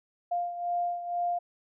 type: beating tone pair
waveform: sine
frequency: 700 / 702.1 Hz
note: F5 / F5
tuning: +4 / +9 cents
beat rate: 2.1 Hz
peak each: -29 / -35 dBFS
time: 0.31-1.39 s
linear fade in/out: 10 ms
effects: none